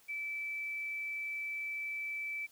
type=tone; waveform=sine; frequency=2316 Hz; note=D7; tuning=25 cents flat; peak=-36 dBFS; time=0.08-2.47 s; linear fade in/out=20 ms; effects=white hiss -64 dBFS RMS until 2.51 s